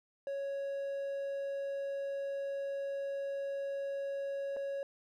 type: tone with dropouts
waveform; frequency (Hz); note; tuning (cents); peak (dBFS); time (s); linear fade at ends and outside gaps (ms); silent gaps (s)
triangle; 554.4; C#5; 0; -33; 0.27-4.83; 1; 4.564-4.568
effects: none